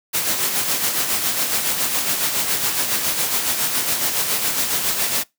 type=noise with tremolo; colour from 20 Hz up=white; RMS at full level=-19 dBFS; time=0.13-5.24 s; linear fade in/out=20 ms; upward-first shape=sine; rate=7.2 Hz; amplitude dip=45%; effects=noise-tail reverb RT60 0.2 s tail -24 dB re dry + high-pass 100 Hz 12 dB/octave